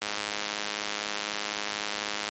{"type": "click train", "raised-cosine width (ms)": 0.2, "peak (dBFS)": -12, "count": 237, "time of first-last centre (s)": [0.02, 2.289], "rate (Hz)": 104, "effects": ["high-pass 200 Hz 12 dB/octave", "MP3 32 kbps"]}